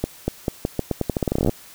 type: accelerating click train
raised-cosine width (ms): 2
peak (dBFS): -7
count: 21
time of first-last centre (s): 0.04-1.494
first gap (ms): 240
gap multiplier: 0.84
effects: white hiss -45 dBFS RMS until 1.74 s

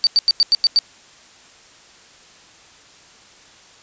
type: tone bursts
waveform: sine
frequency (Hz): 4607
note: D8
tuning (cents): -34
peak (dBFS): -10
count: 7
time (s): 0.04-0.789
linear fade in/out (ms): 0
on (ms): 29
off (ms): 91
effects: white hiss -47 dBFS RMS until 3.82 s + resampled to 16000 Hz

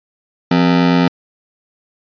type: ring-modulated tone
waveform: 40% pulse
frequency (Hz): 216.7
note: A3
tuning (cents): -26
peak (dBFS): -6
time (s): 0.51-1.08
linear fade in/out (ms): 5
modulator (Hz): 44.6
effects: resampled to 11025 Hz

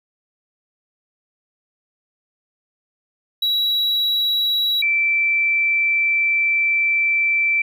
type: tone pair in turn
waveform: triangle / sine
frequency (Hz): 3892 / 2334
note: B7 / D7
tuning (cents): -26 / -11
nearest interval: major sixth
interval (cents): 885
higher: first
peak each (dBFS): -15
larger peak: neither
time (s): 3.42-4.82 / 4.82-7.62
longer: second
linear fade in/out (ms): 5
effects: none

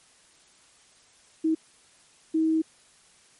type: tone bursts at uneven times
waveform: sine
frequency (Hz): 319.3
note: D#4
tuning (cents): +45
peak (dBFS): -20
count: 2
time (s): 1.44-1.55 / 2.34-2.62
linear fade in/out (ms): 10
effects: white hiss -58 dBFS RMS until 3.39 s + MP3 48 kbps

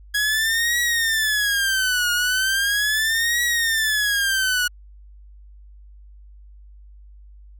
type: tone with vibrato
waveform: sawtooth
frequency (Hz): 1661.2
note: G#6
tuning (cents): 0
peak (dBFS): -15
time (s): 0.14-4.68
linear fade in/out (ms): 10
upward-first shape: triangle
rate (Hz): 0.38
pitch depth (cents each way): 260
effects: added 50 Hz sine -42 dBFS peak until 7.59 s

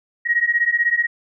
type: beating tone pair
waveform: sine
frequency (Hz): 1883 / 1899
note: A#6 / A#6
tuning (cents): +17 / +32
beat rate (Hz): 16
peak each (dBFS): -19 / -18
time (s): 0.25-1.07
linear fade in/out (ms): 20
effects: none

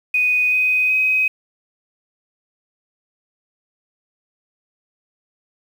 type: tone with pitch steps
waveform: sine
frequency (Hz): 2489 / 2506 / 2524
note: D#7 / D#7 / D#7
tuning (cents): 0 / +12 / +24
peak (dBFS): -14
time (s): 0.14-1.28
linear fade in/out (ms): 5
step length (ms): 380
effects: 7-bit

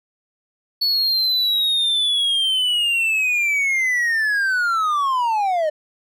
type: linear sweep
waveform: triangle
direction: down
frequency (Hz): 4434 to 596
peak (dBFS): -15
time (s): 0.81-5.7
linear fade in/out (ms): 10
effects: none

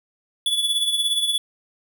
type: tone with tremolo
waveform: square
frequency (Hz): 3432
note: A7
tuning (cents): -44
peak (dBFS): -17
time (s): 0.46-1.38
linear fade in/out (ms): 2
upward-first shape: triangle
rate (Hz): 17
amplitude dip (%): 65
effects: none

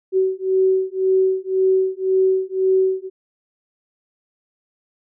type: beating tone pair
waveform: sine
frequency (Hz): 377.3 / 379.2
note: F#4 / F#4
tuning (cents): +34 / +43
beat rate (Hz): 1.9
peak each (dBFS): -18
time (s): 0.12-3.1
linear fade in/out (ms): 50
effects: none

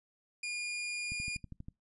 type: tone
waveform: sawtooth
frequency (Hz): 2426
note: D#7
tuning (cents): -44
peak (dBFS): -32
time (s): 0.43-1.37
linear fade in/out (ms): 5
type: click train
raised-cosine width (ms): 5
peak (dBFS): -32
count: 8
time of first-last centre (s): 1.12-1.685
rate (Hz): 12.4
effects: noise-tail reverb RT60 0.2 s tail -24 dB re dry + resampled to 24000 Hz

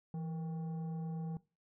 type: tone with frequency modulation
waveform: sine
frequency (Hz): 164.8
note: E3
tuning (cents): 0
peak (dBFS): -36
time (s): 0.14-1.37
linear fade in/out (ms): 2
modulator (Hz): 631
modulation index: 0.32
effects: noise-tail reverb RT60 0.3 s tail -21 dB re dry + tanh soft clip ceiling -34 dBFS

